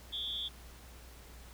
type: tone with amplitude modulation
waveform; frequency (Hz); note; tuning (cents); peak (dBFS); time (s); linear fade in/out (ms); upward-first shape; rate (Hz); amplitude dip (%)
sine; 3426; A7; -47; -31; 0.12-0.49; 20; sine; 234; 100
effects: added 60 Hz sine -52 dBFS peak until 1.53 s + pink hiss -56 dBFS RMS until 1.53 s